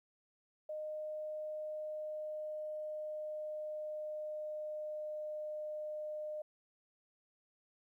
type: tone with pitch glide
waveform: sine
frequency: 614 to 608.7 Hz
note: D#5 to D#5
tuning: -23 to -38 cents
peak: -39 dBFS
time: 0.69-6.42 s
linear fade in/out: 5 ms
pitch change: -15 cents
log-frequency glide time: 1.61-5.51 s
effects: 13-bit